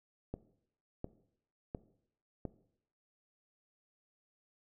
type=click train; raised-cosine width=2 ms; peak=-25 dBFS; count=4; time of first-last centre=0.34-2.453 s; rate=1.42 Hz; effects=noise-tail reverb RT60 0.7 s tail -17 dB re dry